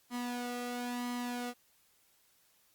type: tone with flanger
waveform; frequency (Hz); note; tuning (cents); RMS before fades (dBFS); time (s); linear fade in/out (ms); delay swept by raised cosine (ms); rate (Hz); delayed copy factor
sawtooth; 244.1; B3; -20; -38; 0.1-1.54; 50; 0.97 to 1.53; 1; +0.65
effects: white hiss -69 dBFS RMS until 2.74 s + Opus 48 kbps